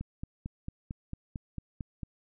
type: click train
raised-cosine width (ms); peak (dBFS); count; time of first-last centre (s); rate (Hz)
5; -24; 10; 0.01-2.032; 4.45
effects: none